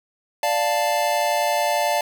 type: chord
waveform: square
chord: D minor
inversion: none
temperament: equal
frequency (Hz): 587.3 / 698.5 / 880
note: D5 / F5 / A5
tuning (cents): 0 / 0 / 0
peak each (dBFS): -24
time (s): 0.43-2.01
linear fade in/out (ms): 2
effects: none